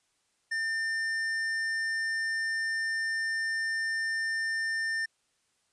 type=tone with hard clipping; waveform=sine; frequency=1800 Hz; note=A6; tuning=39 cents sharp; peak=-30 dBFS; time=0.51-5.06 s; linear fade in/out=10 ms; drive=9 dB; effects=white hiss -73 dBFS RMS until 5.72 s + resampled to 22050 Hz